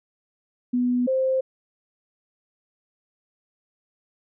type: tone pair in turn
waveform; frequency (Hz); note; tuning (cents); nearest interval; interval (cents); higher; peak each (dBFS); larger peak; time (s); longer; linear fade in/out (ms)
sine; 246.9 / 524.2; B3 / C5; 0 / +3; octave + minor second; 1303; second; -19; neither; 0.73-1.07 / 1.07-1.41; neither; 10
effects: none